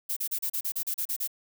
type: noise bursts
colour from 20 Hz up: violet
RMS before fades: -30 dBFS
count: 11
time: 0.09-1.276 s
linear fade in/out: 10 ms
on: 76 ms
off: 35 ms
effects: none